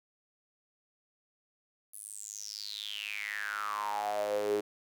sawtooth tone with high-pass filter sweep, 104.1 Hz, G#2, 5 cents sharp, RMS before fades -36 dBFS, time 1.93-4.61 s, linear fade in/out 10 ms, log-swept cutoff 11000 to 370 Hz, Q 9.7, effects none

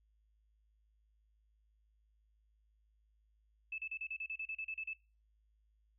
sine tone bursts, 2620 Hz, E7, 11 cents flat, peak -38 dBFS, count 13, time 3.72-4.934 s, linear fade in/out 5 ms, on 62 ms, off 34 ms, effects noise-tail reverb RT60 0.3 s tail -19 dB re dry + added 53 Hz sine -70 dBFS peak until 5.98 s

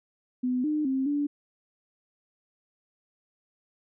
sine tone with pitch steps, 251.4 / 303.1 / 265.4 / 289.6 Hz, B3 / D#4 / C4 / D4, +31 / -45 / +25 / -24 cents, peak -24 dBFS, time 0.43-1.27 s, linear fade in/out 10 ms, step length 210 ms, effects none

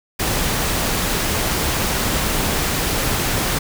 pink noise, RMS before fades -20 dBFS, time 0.19-3.59 s, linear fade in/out 10 ms, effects none

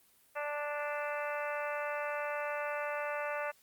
harmonic tone, 293.7 Hz, D4, in tune, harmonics 2 / 3 / 4 / 5 / 6 / 7 / 8 / 9, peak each -37 / -42 / -42 / -42 / -45 / -46 / -51 / -46 dBFS, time 0.35-3.52 s, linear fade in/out 20 ms, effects white hiss -66 dBFS RMS until 3.62 s + Opus 32 kbps

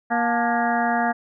harmonic tone with a mistuned harmonic, 236.4 Hz, A#3, 24 cents sharp, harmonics 1 / 2 / 3 / 4 / 5 / 6 / 7 / 8, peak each -25 / -34 / -22 / -27 / -32 / -31 / -27 / -33 dBFS, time 0.1-1.13 s, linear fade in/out 20 ms, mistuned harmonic 4, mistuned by -120 cents, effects none

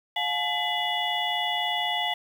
sine tone cluster, 712 / 855 / 2012 / 2916 / 3442 Hz, F5 / A5 / B6 / F#7 / A7, +33 / -50 / +32 / -26 / -39 cents, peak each -31 dBFS, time 0.16-2.14 s, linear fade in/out 5 ms, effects 8-bit

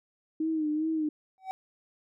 sine tone with vibrato, 311.1 Hz, D#4, in tune, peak -26 dBFS, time 0.4-1.09 s, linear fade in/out 5 ms, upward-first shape sine, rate 2.5 Hz, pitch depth 58 cents each way
triangle tone with exponential growth, 760 Hz, F#5, 46 cents sharp, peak -26 dBFS, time 1.38-1.51 s, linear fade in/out 0 ms, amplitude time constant 28 ms
effects none

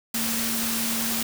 sine tone in noise, 228.2 Hz, A#3, 37 cents flat, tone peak -30 dBFS, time 0.14-1.23 s, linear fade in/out 5 ms, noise white, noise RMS -27 dBFS, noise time 0.14-1.23 s, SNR -6 dB, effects none

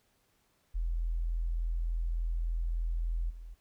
sine tone with level steps, 41.72 Hz, E1, 22 cents sharp, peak -29 / -42 dBFS, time 0.74-3.55 s, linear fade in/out 20 ms, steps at 3.29 s, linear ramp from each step 20 ms, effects pink hiss -72 dBFS RMS until 3.6 s

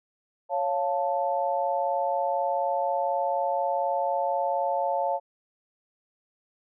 sine chord, Db augmented, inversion none, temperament equal, 554.4 / 698.5 / 880 Hz, Db5 / F5 / A5, 0 / 0 / 0 cents, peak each -28 dBFS, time 0.49-5.2 s, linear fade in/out 50 ms, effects none

